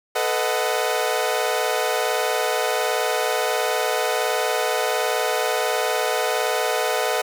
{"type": "chord", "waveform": "sawtooth", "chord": "B dominant seventh", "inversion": "third", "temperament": "equal with one note detuned", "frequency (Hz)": [440, 501.4, 622.3, 740], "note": ["A4", "B4", "D#5", "F#5"], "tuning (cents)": [0, 26, 0, 0], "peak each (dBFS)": -22, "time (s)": [0.15, 7.22], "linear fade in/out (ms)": 10, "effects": []}